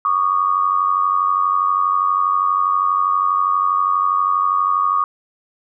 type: tone pair together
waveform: sine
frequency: 1123 / 1215.4 Hz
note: C#6 / D#6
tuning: +22 / -41 cents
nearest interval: minor second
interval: 137 cents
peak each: -17 dBFS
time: 0.05-5.04 s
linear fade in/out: 2 ms
effects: none